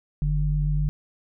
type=tone pair together; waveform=sine; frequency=47.25 / 150 Hz; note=F#1 / D3; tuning=+37 / +37 cents; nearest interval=octave + minor sixth; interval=2000 cents; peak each=-23 dBFS; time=0.22-0.89 s; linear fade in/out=0 ms; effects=none